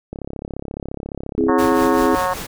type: click train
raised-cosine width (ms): 2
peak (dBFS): -15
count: 48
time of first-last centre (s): 0.13-1.496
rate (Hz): 34.4
type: chord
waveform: sine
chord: C augmented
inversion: none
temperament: equal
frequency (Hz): 261.6 / 329.6 / 415.3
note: C4 / E4 / G#4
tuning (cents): 0 / 0 / 0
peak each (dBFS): -19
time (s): 1.38-2.15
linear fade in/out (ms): 0
type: harmonic tone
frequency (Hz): 182.7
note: F#3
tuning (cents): -22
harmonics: 3 / 4 / 5 / 6 / 7 / 8 / 9 / 10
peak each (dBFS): -23 / -25 / -24 / -22 / -31 / -33 / -33 / -35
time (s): 1.48-2.34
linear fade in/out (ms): 10
type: noise with tremolo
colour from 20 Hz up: pink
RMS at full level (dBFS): -28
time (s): 1.58-2.47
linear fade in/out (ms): 10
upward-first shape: sine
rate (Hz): 5.2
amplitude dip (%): 55
effects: none